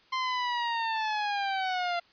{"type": "linear sweep", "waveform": "sawtooth", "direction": "down", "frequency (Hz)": [1046.5, 687], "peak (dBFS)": -24, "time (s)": [0.12, 2], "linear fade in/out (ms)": 10, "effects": ["white hiss -61 dBFS RMS until 2.12 s", "resampled to 11025 Hz"]}